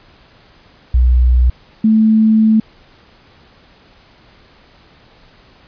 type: tone pair in turn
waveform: sine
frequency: 61.74 / 219.1 Hz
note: B1 / A3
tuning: 0 / -7 cents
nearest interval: octave + minor seventh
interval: 2193 cents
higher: second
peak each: -7 dBFS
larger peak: neither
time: 0.94-1.5 / 1.84-2.6 s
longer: second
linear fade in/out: 5 ms
effects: pink hiss -47 dBFS RMS until 5.67 s + resampled to 11025 Hz